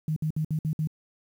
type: tone bursts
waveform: sine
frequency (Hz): 155.56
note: D#3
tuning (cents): 0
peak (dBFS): -24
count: 6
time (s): 0.08-0.873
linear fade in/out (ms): 2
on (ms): 83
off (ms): 59
effects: 9-bit